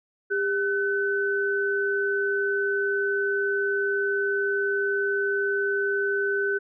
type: tone pair together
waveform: sine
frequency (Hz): 400.2 / 1511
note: G4 / F#6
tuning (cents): +36 / +36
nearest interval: octave + major seventh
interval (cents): 2300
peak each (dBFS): -25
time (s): 0.3-6.59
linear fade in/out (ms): 20
effects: none